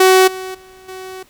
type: tone with level steps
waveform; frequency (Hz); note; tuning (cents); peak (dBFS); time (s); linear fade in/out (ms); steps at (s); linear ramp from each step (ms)
sawtooth; 375.3; F#4; +25; -3 / -21 / -36 / -25; 0-1.23; 5; 0.27 / 0.54 / 0.88; 10
effects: pink hiss -51 dBFS RMS until 1.29 s